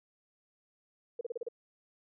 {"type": "tone bursts", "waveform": "sine", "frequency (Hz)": 473.1, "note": "A#4", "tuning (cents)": 26, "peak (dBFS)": -33, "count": 6, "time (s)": [1.19, 1.486], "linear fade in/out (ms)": 5, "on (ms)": 21, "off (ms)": 34, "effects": []}